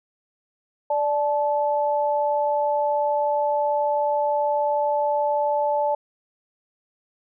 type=tone pair together; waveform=sine; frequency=587.3 / 868.6 Hz; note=D5 / A5; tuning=0 / -23 cents; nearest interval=perfect fifth; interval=677 cents; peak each=-22 dBFS; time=0.9-5.95 s; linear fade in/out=5 ms; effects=none